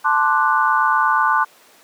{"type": "chord", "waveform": "sine", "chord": "D dominant seventh", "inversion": "second", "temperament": "equal", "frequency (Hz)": [880, 1046.5, 1174.7, 1480], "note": ["A5", "C6", "D6", "F#6"], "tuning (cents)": [0, 0, 0, 0], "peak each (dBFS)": -19, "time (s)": [0.04, 1.45], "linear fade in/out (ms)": 20, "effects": ["pink hiss -49 dBFS RMS until 1.83 s", "high-pass 400 Hz 12 dB/octave"]}